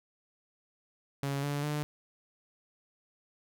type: tone with pitch steps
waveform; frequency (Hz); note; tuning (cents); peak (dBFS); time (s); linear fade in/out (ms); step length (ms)
sawtooth; 139.5 / 144.09 / 148.82; C#3 / D3 / D3; +11 / -33 / +23; -27; 1.23-1.83; 0; 200
effects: none